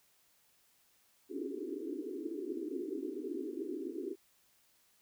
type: band-pass noise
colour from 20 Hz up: white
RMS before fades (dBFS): -40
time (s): 1.29-4.16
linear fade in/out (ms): 50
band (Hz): 260 to 420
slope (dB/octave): 96
effects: white hiss -70 dBFS RMS until 5.01 s